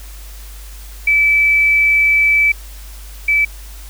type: tone pair in turn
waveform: sine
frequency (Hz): 2309 / 2309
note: D7 / D7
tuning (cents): -30 / -30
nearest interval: unison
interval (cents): 0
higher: neither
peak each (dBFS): -9 / -10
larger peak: first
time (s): 1.07-2.52 / 3.28-3.45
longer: first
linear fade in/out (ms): 5
effects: added 50 Hz sine -31 dBFS peak until 3.89 s + white hiss -40 dBFS RMS until 3.89 s